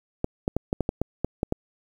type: clicks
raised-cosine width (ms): 2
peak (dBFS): -10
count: 10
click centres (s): 0.244 / 0.479 / 0.566 / 0.729 / 0.807 / 0.891 / 1.016 / 1.246 / 1.431 / 1.524
effects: 8-bit